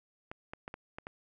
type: clicks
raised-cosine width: 0.5 ms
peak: -26 dBFS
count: 6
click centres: 0.315 / 0.535 / 0.679 / 0.741 / 0.985 / 1.069 s
effects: none